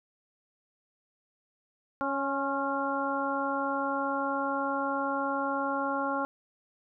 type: harmonic tone with a mistuned harmonic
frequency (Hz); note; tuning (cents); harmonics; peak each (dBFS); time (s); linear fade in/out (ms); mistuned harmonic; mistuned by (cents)
276.8; C#4; -2; 1 / 2 / 3 / 4 / 5; -34 / -34 / -34 / -34 / -34; 2.01-6.25; 0; 4; -37
effects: none